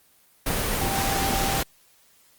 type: tone in noise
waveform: sine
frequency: 784 Hz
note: G5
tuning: in tune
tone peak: -28 dBFS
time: 0.81-1.6 s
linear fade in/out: 5 ms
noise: pink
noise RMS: -25 dBFS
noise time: 0.46-1.63 s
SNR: -6 dB
effects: white hiss -59 dBFS RMS until 2.38 s + Opus 24 kbps